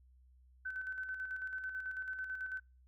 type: tone with tremolo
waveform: sine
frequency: 1523 Hz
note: F#6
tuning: 50 cents sharp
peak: -37 dBFS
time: 0.65-2.6 s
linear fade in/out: 10 ms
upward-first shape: square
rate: 9.1 Hz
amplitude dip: 45%
effects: noise-tail reverb RT60 0.3 s tail -26 dB re dry + added 63 Hz sine -61 dBFS peak until 2.87 s